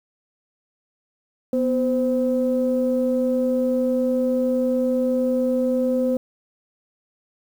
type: tone pair together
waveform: sine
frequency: 247.8 / 517 Hz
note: B3 / C5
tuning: +6 / -21 cents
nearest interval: octave + minor second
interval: 1273 cents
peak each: -20 dBFS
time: 1.53-6.17 s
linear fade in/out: 2 ms
effects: tanh soft clip ceiling -11 dBFS + 8-bit